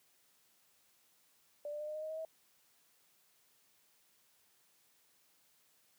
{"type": "tone with pitch steps", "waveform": "sine", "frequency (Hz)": [587.3, 594.8, 602.4, 610.1, 617.9, 625.8, 633.8, 641.9], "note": ["D5", "D5", "D5", "D#5", "D#5", "D#5", "D#5", "E5"], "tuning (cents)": [0, 22, 44, -34, -12, 10, 32, -46], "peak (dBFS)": -39, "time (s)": [1.65, 2.25], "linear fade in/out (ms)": 2, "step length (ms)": 75, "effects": ["white hiss -71 dBFS RMS until 5.98 s", "high-pass 100 Hz 12 dB/octave"]}